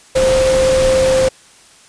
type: tone in noise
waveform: sine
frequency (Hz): 523.3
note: C5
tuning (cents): 0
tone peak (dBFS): -10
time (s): 0.15-1.29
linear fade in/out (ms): 10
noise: pink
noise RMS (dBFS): -20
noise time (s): 0.15-1.29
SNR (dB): +7
effects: white hiss -45 dBFS RMS until 1.88 s + resampled to 22050 Hz